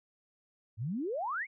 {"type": "exponential sweep", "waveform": "sine", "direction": "up", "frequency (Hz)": [98, 2302], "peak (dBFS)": -32, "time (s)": [0.77, 1.47], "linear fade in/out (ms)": 50, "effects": []}